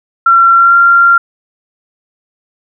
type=tone with pitch glide; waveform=sine; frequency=1362 to 1383.4 Hz; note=F6 to F6; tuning=-44 to -17 cents; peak=-3 dBFS; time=0.26-1.18 s; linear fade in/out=5 ms; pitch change=+27 cents; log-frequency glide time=0.53-0.76 s; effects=none